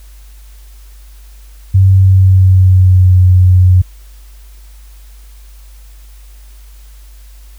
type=tone with pitch glide; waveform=sine; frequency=95.6 to 91.49 Hz; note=G2 to F#2; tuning=-43 to -19 cents; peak=-3 dBFS; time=1.74-3.82 s; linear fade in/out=10 ms; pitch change=-76 cents; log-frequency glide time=1.92-3.2 s; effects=added 50 Hz sine -33 dBFS peak until 7.58 s + white hiss -47 dBFS RMS until 7.58 s